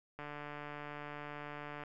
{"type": "click train", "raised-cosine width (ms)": 0.5, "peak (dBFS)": -30, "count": 243, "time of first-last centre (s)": [0.19, 1.836], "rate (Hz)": 147, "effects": []}